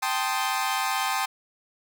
sawtooth chord, A half-diminished seventh, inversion third, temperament equal, 784 / 880 / 1046.5 / 1244.5 Hz, G5 / A5 / C6 / Eb6, 0 / 0 / 0 / 0 cents, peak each -25 / -27 / -26 / -28 dBFS, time 0.02-1.26 s, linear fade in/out 10 ms, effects none

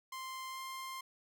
sawtooth tone with pitch glide, 1046.5 to 1053.8 Hz, C6 to C6, 0 to +12 cents, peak -38 dBFS, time 0.12-1.01 s, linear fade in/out 5 ms, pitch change +12 cents, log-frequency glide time 0.49-0.6 s, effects none

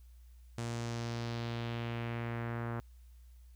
sawtooth tone with low-pass filter sweep, 117.3 Hz, A#2, 11 cents sharp, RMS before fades -38 dBFS, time 0.58-2.8 s, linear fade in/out 0 ms, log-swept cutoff 8300 to 1400 Hz, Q 1.8, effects added 60 Hz sine -53 dBFS peak until 3.55 s + white hiss -73 dBFS RMS until 3.55 s

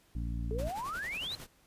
harmonic tone, 57.7 Hz, A#1, 17 cents flat, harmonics 1 / 2 / 3 / 4 / 5, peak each -34 / -40 / -44 / -46 / -48 dBFS, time 0.15-0.69 s, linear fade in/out 5 ms
sine exponential sweep, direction up, 414.9 to 4182 Hz, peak -35 dBFS, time 0.51-1.35 s, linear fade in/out 0 ms
pink noise with tremolo, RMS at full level -45 dBFS, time 0.58-1.47 s, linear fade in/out 10 ms, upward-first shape sine, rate 11 Hz, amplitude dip 65%
effects pink hiss -66 dBFS RMS until 1.66 s + resampled to 32000 Hz

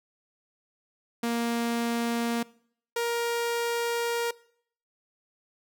sawtooth tone pair in turn, 234.2 / 470 Hz, A#3 / A#4, +8 / +14 cents, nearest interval octave, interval 1206 cents, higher second, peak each -22 dBFS, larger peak neither, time 1.23-2.43 / 2.96-4.31 s, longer second, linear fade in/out 5 ms, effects noise-tail reverb RT60 0.6 s tail -22 dB re dry

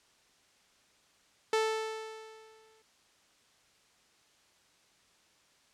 sawtooth tone with exponential decay, 440 Hz, A4, in tune, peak -21 dBFS, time 1.53-2.82 s, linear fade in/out 2 ms, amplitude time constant 280 ms, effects white hiss -66 dBFS RMS until 5.73 s + low-pass 7000 Hz 12 dB/octave

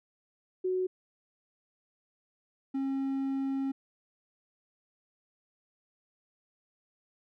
sine / triangle tone pair in turn, 370 / 270.5 Hz, F#4 / C#4, 0 / -42 cents, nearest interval perfect fourth, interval 542 cents, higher first, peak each -27 dBFS, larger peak neither, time 0.64-0.87 / 2.74-3.72 s, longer second, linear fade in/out 10 ms, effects none

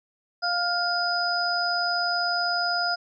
sine tone cluster, 701 / 1408 / 4988 Hz, F5 / F6 / D#8, +6 / +14 / +3 cents, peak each -27 dBFS, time 0.42-2.96 s, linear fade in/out 20 ms, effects none

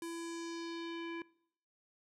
square tone with low-pass filter sweep, 335 Hz, E4, 28 cents sharp, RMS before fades -42 dBFS, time 0.02-1.22 s, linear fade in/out 2 ms, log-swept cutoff 11000 to 2300 Hz, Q 2.2, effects noise-tail reverb RT60 0.7 s tail -23 dB re dry

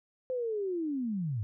sine linear sweep, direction down, 520 to 96 Hz, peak -30 dBFS, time 0.3-1.43 s, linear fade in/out 0 ms, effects none

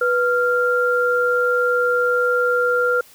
sine tone pair together, 491.5 / 1390.2 Hz, B4 / F6, -8 / -8 cents, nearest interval octave + tritone, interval 1800 cents, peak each -18 dBFS, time 0.01-3.01 s, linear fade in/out 5 ms, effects white hiss -48 dBFS RMS until 3.14 s

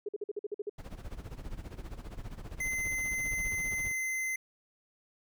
sine tone bursts, 412.5 Hz, G#4, 12 cents flat, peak -32 dBFS, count 9, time 0.06-0.696 s, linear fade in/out 5 ms, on 28 ms, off 48 ms
brown noise with tremolo, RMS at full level -39 dBFS, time 0.78-3.92 s, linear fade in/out 5 ms, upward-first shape sine, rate 15 Hz, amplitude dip 80%
square tone, 2062 Hz, C7, 26 cents flat, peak -32 dBFS, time 2.6-4.36 s, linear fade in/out 5 ms
effects none

